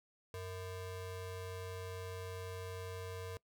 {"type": "ring-modulated tone", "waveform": "square", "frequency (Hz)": 277.2, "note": "C#4", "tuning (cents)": 0, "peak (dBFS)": -40, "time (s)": [0.34, 3.37], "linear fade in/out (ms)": 0, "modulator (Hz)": 184, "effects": ["noise-tail reverb RT60 0.1 s tail -22 dB re dry"]}